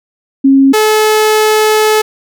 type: tone pair in turn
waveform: sine / sawtooth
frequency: 271.4 / 430.8 Hz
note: C#4 / A4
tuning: -36 / -37 cents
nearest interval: minor sixth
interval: 799 cents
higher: second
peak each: -3 dBFS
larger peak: neither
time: 0.44-0.73 / 0.73-2.02 s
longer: second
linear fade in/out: 10 ms
effects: none